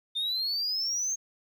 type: exponential sweep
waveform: sine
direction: up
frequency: 3600 to 6470 Hz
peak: -25 dBFS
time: 0.15-1.16 s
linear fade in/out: 20 ms
effects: tanh soft clip ceiling -26 dBFS + 11-bit